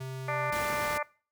square tone, 131.2 Hz, C3, 5 cents sharp, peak -36 dBFS, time 0-0.51 s, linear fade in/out 10 ms
harmonic tone, 295.8 Hz, D4, 13 cents sharp, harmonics 2 / 3 / 4 / 5 / 6 / 7 / 8, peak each -34 / -36 / -34 / -41 / -40 / -38 / -41 dBFS, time 0.28-1.03 s, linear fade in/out 5 ms
pink noise, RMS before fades -37 dBFS, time 0.52-0.98 s, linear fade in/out 5 ms
effects noise-tail reverb RT60 0.4 s tail -22 dB re dry + high-pass 80 Hz 12 dB/octave

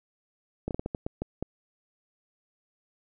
slowing click train, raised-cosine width 2 ms, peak -17 dBFS, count 9, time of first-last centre 0.68-1.426 s, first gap 28 ms, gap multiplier 1.33, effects none

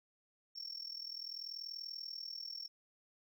sine tone with amplitude modulation, 5460 Hz, F8, 40 cents flat, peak -37 dBFS, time 0.55-2.68 s, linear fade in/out 20 ms, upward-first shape sine, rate 40.5 Hz, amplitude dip 90%, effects tanh soft clip ceiling -39 dBFS + 13-bit

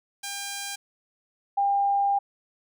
5% pulse / sine tone pair in turn, 800 / 800 Hz, G5 / G5, +35 / +35 cents, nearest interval unison, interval 0 cents, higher neither, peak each -20 dBFS, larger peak neither, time 0.23-0.76 / 1.57-2.19 s, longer second, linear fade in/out 10 ms, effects none

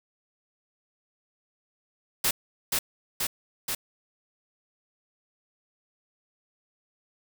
white noise with echo, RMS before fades -24 dBFS, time 2.24-2.31 s, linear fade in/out 5 ms, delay 480 ms, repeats 3, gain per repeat -2 dB, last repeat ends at 3.75 s, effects none

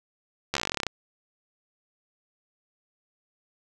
slowing click train, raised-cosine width 0.2 ms, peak -9 dBFS, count 16, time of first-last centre 0.54-0.867 s, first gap 13 ms, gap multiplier 1.07, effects none

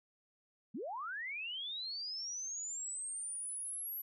sine linear sweep, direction up, 174.5 to 11840 Hz, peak -39 dBFS, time 0.74-4.02 s, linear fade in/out 10 ms, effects none

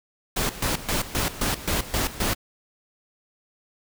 pink noise with tremolo, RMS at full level -24 dBFS, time 0.36-2.35 s, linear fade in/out 10 ms, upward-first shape square, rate 3.8 Hz, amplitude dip 80%, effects none

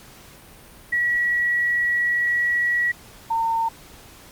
sine tone pair in turn, 1927 / 909.4 Hz, B6 / A#5, -43 / -43 cents, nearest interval octave + minor second, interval 1300 cents, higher first, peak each -18 / -19 dBFS, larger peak first, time 0.92-2.92 / 3.3-3.69 s, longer first, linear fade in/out 10 ms, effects pink hiss -46 dBFS RMS until 4.31 s + Opus 48 kbps

